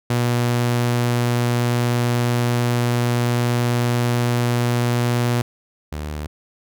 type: tone pair in turn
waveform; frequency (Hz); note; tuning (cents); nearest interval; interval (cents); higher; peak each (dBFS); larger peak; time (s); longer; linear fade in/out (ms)
sawtooth; 120.6 / 75.27; B2 / D2; -41 / +43; minor sixth; 816; first; -13 / -22; first; 0.1-5.42 / 5.92-6.27; first; 5
effects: none